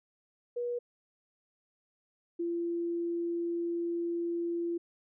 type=tone pair in turn; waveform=sine; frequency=482.7 / 341.3 Hz; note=B4 / F4; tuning=-40 / -40 cents; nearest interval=tritone; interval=600 cents; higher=first; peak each=-31 / -30 dBFS; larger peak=second; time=0.56-0.79 / 2.39-4.78 s; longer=second; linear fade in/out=10 ms; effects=none